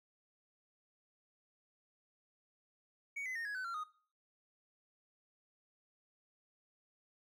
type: tone with pitch steps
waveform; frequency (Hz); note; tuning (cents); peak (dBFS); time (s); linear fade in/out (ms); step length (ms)
triangle; 2241 / 2031 / 1841.4 / 1669.2 / 1513.1 / 1371.6 / 1243.3; C#7 / B6 / A#6 / G#6 / F#6 / F6 / D#6; +18 / +48 / -22 / +8 / +38 / -32 / -2; -37; 3.16-3.839; 10; 97
effects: noise-tail reverb RT60 0.4 s tail -17 dB re dry